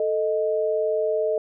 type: tone pair together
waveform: sine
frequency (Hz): 440 / 622.3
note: A4 / D#5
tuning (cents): 0 / 0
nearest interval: tritone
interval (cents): 600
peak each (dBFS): -23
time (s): 0-1.38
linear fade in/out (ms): 2
effects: none